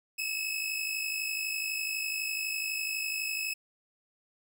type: tone pair together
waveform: sawtooth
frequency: 2565 / 2617 Hz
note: E7 / E7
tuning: -48 / -13 cents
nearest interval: unison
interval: 35 cents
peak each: -30 / -32 dBFS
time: 0.18-3.54 s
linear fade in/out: 10 ms
effects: none